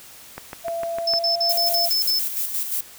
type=click train; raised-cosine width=0.5 ms; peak=-17 dBFS; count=6; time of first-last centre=0.38-1.136 s; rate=6.61 Hz
type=tone with pitch glide; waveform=sine; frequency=673 to 685.2 Hz; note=E5 to F5; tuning=+36 to -33 cents; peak=-24 dBFS; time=0.64-1.89 s; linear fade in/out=20 ms; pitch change=+31 cents; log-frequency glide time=1.09-1.45 s
type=tone bursts; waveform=sine; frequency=5260 Hz; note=E8; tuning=5 cents flat; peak=-18 dBFS; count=7; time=1.07-2.192 s; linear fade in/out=5 ms; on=120 ms; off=47 ms
type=noise with tremolo; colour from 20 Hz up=violet; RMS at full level=-24 dBFS; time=1.49-2.81 s; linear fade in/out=5 ms; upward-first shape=square; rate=5.7 Hz; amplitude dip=50%
effects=white hiss -44 dBFS RMS until 2.98 s